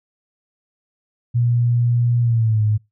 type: tone with pitch glide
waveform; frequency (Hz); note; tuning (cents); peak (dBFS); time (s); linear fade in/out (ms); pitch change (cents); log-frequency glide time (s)
sine; 119.9 to 106.82; A#2 to G#2; +49 to +49; -14; 1.34-2.78; 20; -200; 2.21-2.63
effects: noise-tail reverb RT60 0.2 s tail -23 dB re dry